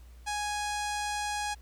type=tone with low-pass filter; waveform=sawtooth; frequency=830.6 Hz; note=G#5; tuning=in tune; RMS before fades=-33 dBFS; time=0.26-1.55 s; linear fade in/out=20 ms; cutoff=8000 Hz; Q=1.7; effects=added 60 Hz sine -48 dBFS peak until 1.61 s + pink hiss -63 dBFS RMS until 1.61 s